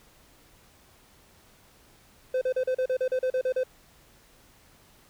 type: tone bursts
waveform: triangle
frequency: 513 Hz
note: C5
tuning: 34 cents flat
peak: -21 dBFS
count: 12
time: 2.34-3.635 s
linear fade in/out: 5 ms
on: 74 ms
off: 37 ms
effects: pink hiss -58 dBFS RMS until 5.09 s